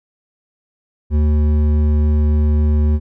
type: tone with hard clipping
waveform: triangle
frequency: 75.3 Hz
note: D2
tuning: 44 cents sharp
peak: -13 dBFS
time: 1.1-3 s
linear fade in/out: 50 ms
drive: 13 dB
effects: none